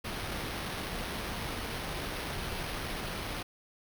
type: noise with sample-and-hold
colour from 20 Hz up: pink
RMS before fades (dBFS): -37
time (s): 0.04-3.43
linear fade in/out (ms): 10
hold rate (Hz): 7350
effects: none